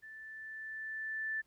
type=tone with level ramp; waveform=sine; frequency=1760 Hz; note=A6; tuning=in tune; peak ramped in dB=-48 to -33 dBFS; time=0.02-1.42 s; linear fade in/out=20 ms; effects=pink hiss -75 dBFS RMS until 1.46 s